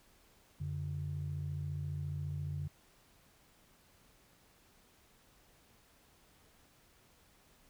sine tone pair together, 90.07 / 144.6 Hz, F#2 / D3, -46 / -27 cents, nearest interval minor sixth, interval 819 cents, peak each -39 / -37 dBFS, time 0.6-2.68 s, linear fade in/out 10 ms, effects tanh soft clip ceiling -30 dBFS + pink hiss -66 dBFS RMS until 7.69 s

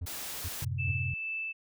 triangle tone bursts, 86.8 Hz, F2, 10 cents flat, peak -31 dBFS, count 3, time 0.01-0.917 s, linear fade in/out 10 ms, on 49 ms, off 380 ms
white noise, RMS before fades -39 dBFS, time 0.06-0.65 s, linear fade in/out 10 ms
sine chord, F# diminished, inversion none, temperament equal, 92.5 / 110 / 130.81 Hz, F#2 / A2 / C3, 0 / 0 / 0 cents, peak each -34 / -38 / -34 dBFS, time 0.62-1.14 s, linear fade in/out 5 ms
sine tone with tremolo, 2637 Hz, E7, in tune, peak -32 dBFS, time 0.78-1.53 s, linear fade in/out 20 ms, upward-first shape sine, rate 2.2 Hz, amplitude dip 25%
effects none

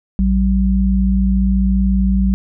sine tone pair together, 57.04 / 192 Hz, A#1 / G3, -37 / -36 cents, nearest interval octave + major sixth, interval 2101 cents, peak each -14 dBFS, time 0.19-2.34 s, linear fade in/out 0 ms, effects none

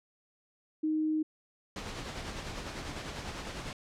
sine tone, 311.1 Hz, D#4, in tune, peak -27 dBFS, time 0.83-1.23 s, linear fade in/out 10 ms
pink noise with tremolo, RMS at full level -38 dBFS, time 1.76-3.73 s, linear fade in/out 2 ms, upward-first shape sine, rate 10 Hz, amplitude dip 40%
effects low-pass 6000 Hz 12 dB/octave

